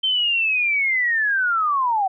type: linear sweep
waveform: sine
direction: down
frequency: 3125 to 740 Hz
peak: -17 dBFS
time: 0.03-2.08 s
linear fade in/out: 10 ms
effects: none